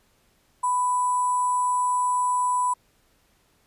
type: tone with sample-and-hold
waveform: sine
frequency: 994 Hz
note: B5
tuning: 11 cents sharp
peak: -20 dBFS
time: 0.63-2.74 s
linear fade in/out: 10 ms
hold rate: 8820 Hz
effects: pink hiss -64 dBFS RMS until 3.66 s + resampled to 32000 Hz